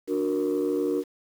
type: chord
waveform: sine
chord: D augmented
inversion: none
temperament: equal with one note detuned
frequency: 293.7 / 366.2 / 466.2 Hz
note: D4 / F#4 / A#4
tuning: 0 / -18 / 0 cents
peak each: -26 dBFS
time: 0.07-1.04 s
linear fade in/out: 50 ms
effects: tanh soft clip ceiling -18 dBFS + 8-bit